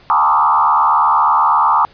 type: tone with frequency modulation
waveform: sine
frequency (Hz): 1050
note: C6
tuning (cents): +6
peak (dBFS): -9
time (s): 0.1-1.85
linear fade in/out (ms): 0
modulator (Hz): 74.1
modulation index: 3
effects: pink hiss -46 dBFS RMS until 1.93 s + resampled to 11025 Hz